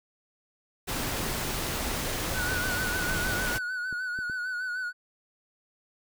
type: noise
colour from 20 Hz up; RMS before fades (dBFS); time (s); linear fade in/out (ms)
pink; -31; 0.87-3.59; 20
type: clicks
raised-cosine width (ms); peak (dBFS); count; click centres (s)
3; -30; 12; 2.048 / 2.203 / 2.499 / 2.654 / 2.873 / 3.267 / 3.298 / 3.389 / 3.495 / 3.927 / 4.189 / 4.298
type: tone with vibrato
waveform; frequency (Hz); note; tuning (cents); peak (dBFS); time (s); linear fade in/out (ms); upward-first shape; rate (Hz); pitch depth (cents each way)
triangle; 1480; F#6; 0; -28; 2.33-4.93; 50; sine; 6.6; 51
effects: none